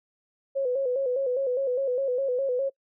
sine tone with vibrato, 521 Hz, C5, 7 cents flat, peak -23 dBFS, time 0.55-2.7 s, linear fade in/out 20 ms, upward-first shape square, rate 4.9 Hz, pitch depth 80 cents each way, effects noise-tail reverb RT60 0.1 s tail -26 dB re dry

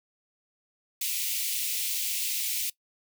white high-pass noise, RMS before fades -30 dBFS, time 1.01-2.7 s, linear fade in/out 5 ms, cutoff 2200 Hz, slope 48 dB/octave, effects noise-tail reverb RT60 0.1 s tail -21 dB re dry

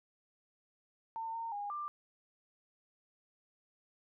sine tone with pitch steps, 903 / 915 / 817 / 1187 Hz, A5 / A#5 / G#5 / D6, +45 / -32 / -29 / +18 cents, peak -37 dBFS, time 1.16-1.88 s, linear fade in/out 0 ms, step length 180 ms, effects none

